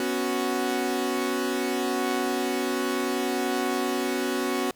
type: chord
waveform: sawtooth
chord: B suspended second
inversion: none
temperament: equal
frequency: 246.9 / 277.2 / 370 Hz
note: B3 / C#4 / F#4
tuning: 0 / 0 / 0 cents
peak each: -26 / -26 / -24 dBFS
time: 0-4.71 s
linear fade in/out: 2 ms
effects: pink hiss -60 dBFS RMS until 4.75 s